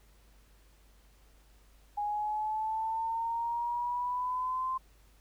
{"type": "exponential sweep", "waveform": "sine", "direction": "up", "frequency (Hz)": [824, 1045], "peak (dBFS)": -30, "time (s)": [1.97, 4.78], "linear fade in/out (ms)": 10, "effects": ["added 50 Hz sine -59 dBFS peak until 5.2 s", "pink hiss -66 dBFS RMS until 5.2 s"]}